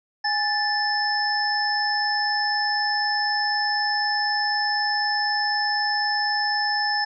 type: tone cluster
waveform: sine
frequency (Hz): 826 / 1754 / 5250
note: G#5 / A6 / E8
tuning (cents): -10 / -6 / -8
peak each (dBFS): -25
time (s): 0.24-7.05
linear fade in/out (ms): 10
effects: none